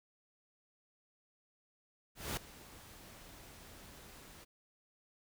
pink noise with ADSR envelope, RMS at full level -37 dBFS, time 2.15-4.45 s, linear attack 220 ms, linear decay 4 ms, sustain -18 dB, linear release 17 ms, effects none

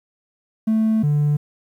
triangle tone pair in turn, 220 / 147.34 Hz, A3 / D3, 0 / +6 cents, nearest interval perfect fifth, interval 694 cents, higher first, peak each -12 dBFS, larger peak neither, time 0.67-1.03 / 1.03-1.37 s, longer first, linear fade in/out 10 ms, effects tanh soft clip ceiling -10 dBFS + 9-bit

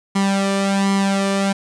sawtooth tone with flanger, 196.5 Hz, G3, 4 cents sharp, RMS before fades -18 dBFS, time 0.15-1.53 s, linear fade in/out 10 ms, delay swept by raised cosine 0.96 to 1.71 ms, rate 1.3 Hz, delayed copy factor +0.75, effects resampled to 22050 Hz + 7-bit

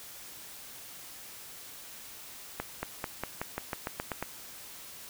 accelerating click train, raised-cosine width 0.5 ms, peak -17 dBFS, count 11, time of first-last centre 2.6-4.226 s, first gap 230 ms, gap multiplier 0.92, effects white hiss -47 dBFS RMS until 5.09 s

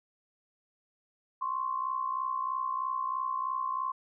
sine tone pair together, 1045.6 / 1108.7 Hz, C6 / C#6, -1 / 0 cents, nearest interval minor second, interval 101 cents, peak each -31 / -35 dBFS, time 1.41-3.92 s, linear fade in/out 10 ms, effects none

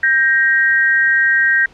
sine tone pair together, 1580 / 1878.9 Hz, G6 / A#6, +13 / +13 cents, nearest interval minor third, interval 300 cents, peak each -13 dBFS, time 0.03-1.66 s, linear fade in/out 5 ms, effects pink hiss -46 dBFS RMS until 1.73 s + low-pass 4000 Hz 12 dB/octave

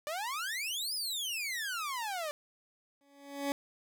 sawtooth exponential two-way sweep, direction up then down, 578 to 5190 to 578 Hz, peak -31 dBFS, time 0.07-2.31 s, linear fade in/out 0 ms, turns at 0.94 s
20% pulse tone with exponential growth, 281.1 Hz, C#4, 24 cents sharp, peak -24 dBFS, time 3.01-3.52 s, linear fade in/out 1 ms, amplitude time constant 110 ms
effects none

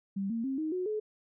sine tone with pitch steps, 196 / 229.1 / 267.7 / 312.9 / 365.7 / 427.5 Hz, G3 / A#3 / C4 / D#4 / F#4 / A4, 0 / -30 / +40 / +10 / -20 / -50 cents, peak -30 dBFS, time 0.16-1 s, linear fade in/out 10 ms, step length 140 ms, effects none

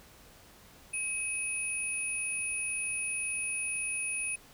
sine tone pair together, 2550 / 9692 Hz, D#7 / D#9, +42 / -47 cents, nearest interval octave + major seventh, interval 2311 cents, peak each -34 / -34 dBFS, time 0.93-4.36 s, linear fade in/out 10 ms, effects pink hiss -56 dBFS RMS until 4.53 s

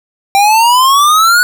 square exponential sweep, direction up, 784 to 1480 Hz, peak -6 dBFS, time 0.35-1.43 s, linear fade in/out 0 ms, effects none

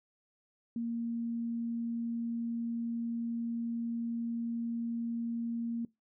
sine tone, 232.8 Hz, A#3, 2 cents flat, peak -32 dBFS, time 0.76-5.85 s, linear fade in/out 2 ms, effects noise-tail reverb RT60 0.2 s tail -22 dB re dry

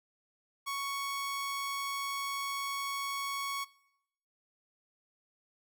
sawtooth tone, 1111 Hz, C#6, 4 cents sharp, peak -30 dBFS, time 0.66-3.65 s, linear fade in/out 20 ms, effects noise-tail reverb RT60 0.8 s tail -21 dB re dry

